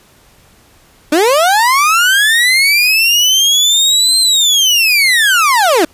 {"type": "linear two-way sweep", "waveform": "30% pulse", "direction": "up then down", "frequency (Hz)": [284.6, 4166, 284.6], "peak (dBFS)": -5, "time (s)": [1.12, 5.85], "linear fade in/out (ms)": 5, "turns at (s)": 4.19, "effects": ["pink hiss -47 dBFS RMS until 5.93 s", "resampled to 32000 Hz"]}